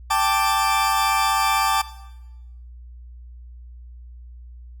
40% pulse chord, G suspended second, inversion none, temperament equal, 784 / 880 / 1174.7 Hz, G5 / A5 / D6, 0 / 0 / 0 cents, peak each -23 / -21 / -20 dBFS, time 0.1-1.82 s, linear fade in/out 10 ms, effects noise-tail reverb RT60 1.0 s tail -17 dB re dry + added 60 Hz sine -38 dBFS peak until 4.8 s

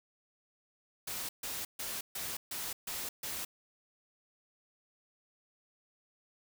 white noise bursts, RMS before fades -39 dBFS, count 7, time 1.07-3.45 s, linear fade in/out 5 ms, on 220 ms, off 140 ms, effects none

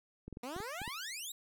clicks, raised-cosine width 3 ms, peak -32 dBFS, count 7, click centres 0.28 / 0.327 / 0.371 / 0.564 / 0.603 / 0.817 / 0.878 s
15% pulse exponential sweep, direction up, 233.1 to 3951 Hz, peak -34 dBFS, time 0.43-1.32 s, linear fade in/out 5 ms
effects none

